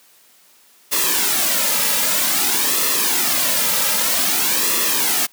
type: noise with flanger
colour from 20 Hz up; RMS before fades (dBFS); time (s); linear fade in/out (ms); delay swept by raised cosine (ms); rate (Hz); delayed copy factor
white; -18; 0.91-5.27; 20; 1.3 to 2.8; 0.52; -0.65
effects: white hiss -52 dBFS RMS until 5.32 s + high-pass 200 Hz 12 dB/octave